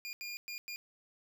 25% pulse tone bursts at uneven times, 2417 Hz, D7, 49 cents sharp, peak -36 dBFS, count 4, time 0.05-0.13 / 0.21-0.37 / 0.48-0.58 / 0.68-0.76 s, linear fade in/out 0 ms, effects none

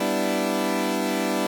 20% pulse chord, E minor seventh, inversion first, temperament equal, 196 / 246.9 / 293.7 / 329.6 Hz, G3 / B3 / D4 / E4, 0 / 0 / 0 / 0 cents, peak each -23 dBFS, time 0-1.47 s, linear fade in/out 5 ms, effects none

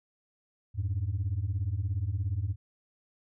sine beating tone pair, 87.31 / 104.31 Hz, F2 / G#2, 0 / +8 cents, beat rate 17 Hz, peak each -30 / -29 dBFS, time 0.74-2.56 s, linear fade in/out 50 ms, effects tanh soft clip ceiling -24 dBFS

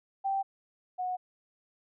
sine tone pair in turn, 781 / 732.3 Hz, G5 / F#5, -7 / -18 cents, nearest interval minor second, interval 111 cents, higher first, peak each -27 / -30 dBFS, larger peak first, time 0.24-0.43 / 0.98-1.17 s, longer neither, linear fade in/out 20 ms, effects none

